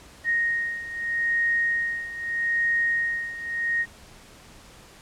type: beating tone pair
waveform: sine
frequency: 1864.7 / 1865.5 Hz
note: A#6 / A#6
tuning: 0 / +1 cents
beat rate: 0.8 Hz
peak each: -24 / -28 dBFS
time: 0.24-3.86 s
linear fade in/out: 50 ms
effects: pink hiss -49 dBFS RMS until 5.01 s + low-pass 10000 Hz 12 dB/octave